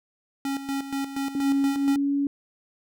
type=tone with tremolo; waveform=square; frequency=275 Hz; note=C#4; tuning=14 cents flat; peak=-26 dBFS; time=0.45-1.96 s; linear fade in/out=2 ms; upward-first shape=square; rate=4.2 Hz; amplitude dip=65%
type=tone with pitch glide; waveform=sine; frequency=277.2 to 281.7 Hz; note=C#4 to C#4; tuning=0 to +28 cents; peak=-21 dBFS; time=1.35-2.27 s; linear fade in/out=2 ms; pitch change=+28 cents; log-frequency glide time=1.62-2.13 s
effects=none